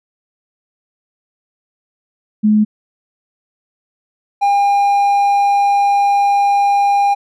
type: tone pair in turn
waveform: sine / triangle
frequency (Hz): 212.7 / 805.3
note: G#3 / G5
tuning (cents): +42 / +46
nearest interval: octave + major seventh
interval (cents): 2304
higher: second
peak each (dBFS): -8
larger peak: neither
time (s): 2.43-2.65 / 4.41-7.15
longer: second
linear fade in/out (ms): 20
effects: none